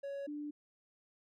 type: tone pair in turn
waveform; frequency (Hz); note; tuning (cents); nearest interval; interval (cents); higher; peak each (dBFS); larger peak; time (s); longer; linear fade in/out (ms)
triangle / sine; 558 / 295.1; C#5 / D4; +11 / +8; major seventh; 1103; first; -37 / -39; first; 0.03-0.27 / 0.27-0.51; neither; 10
effects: none